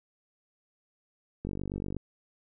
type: click train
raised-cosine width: 3 ms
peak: -22 dBFS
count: 26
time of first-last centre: 1.45-1.967 s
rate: 48.4 Hz
effects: none